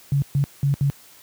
sine tone bursts at uneven times, 140.2 Hz, C#3, 20 cents sharp, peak -16 dBFS, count 4, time 0.12-0.22 / 0.35-0.44 / 0.63-0.74 / 0.81-0.9 s, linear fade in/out 0 ms, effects white hiss -49 dBFS RMS until 1.22 s + high-pass 60 Hz 12 dB/octave

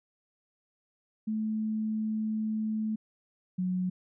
sine tone pair in turn, 217.3 / 183.18 Hz, A3 / F#3, -21 / -17 cents, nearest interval minor third, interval 296 cents, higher first, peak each -28 / -27 dBFS, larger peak second, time 1.27-2.96 / 3.58-3.9 s, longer first, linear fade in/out 10 ms, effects none

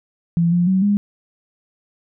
sine tone with pitch steps, 169.3 / 175.1 / 188.7 / 203.9 Hz, E3 / F3 / F#3 / G#3, +46 / +5 / +34 / -32 cents, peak -13 dBFS, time 0.37-0.97 s, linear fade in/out 0 ms, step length 150 ms, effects none

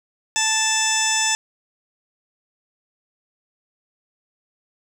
harmonic tone, 880 Hz, A5, in tune, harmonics 1 / 2 / 3 / 4 / 6 / 7 / 8 / 9, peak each -26 / -26 / -26 / -26 / -26 / -26 / -26 / -26 dBFS, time 0.36-1.35 s, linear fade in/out 0 ms, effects 7-bit

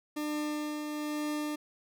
40% pulse tone with tremolo, 299.9 Hz, D4, 36 cents sharp, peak -30 dBFS, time 0.16-1.56 s, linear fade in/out 10 ms, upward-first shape triangle, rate 1.1 Hz, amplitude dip 40%, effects none

